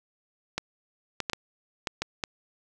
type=clicks; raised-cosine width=0.2 ms; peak=-11 dBFS; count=7; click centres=0.58 / 1.203 / 1.298 / 1.333 / 1.872 / 2.02 / 2.238 s; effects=none